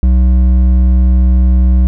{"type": "tone with hard clipping", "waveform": "sine", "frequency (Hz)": 62.6, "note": "B1", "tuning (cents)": 24, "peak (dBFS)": -7, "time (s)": [0.03, 1.87], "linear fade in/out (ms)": 0, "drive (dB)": 7, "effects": []}